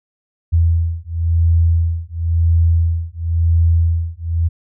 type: beating tone pair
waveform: sine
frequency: 82.9 / 83.86 Hz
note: E2 / E2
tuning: +10 / +30 cents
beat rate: 0.96 Hz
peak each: -15 dBFS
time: 0.52-4.49 s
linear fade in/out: 20 ms
effects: none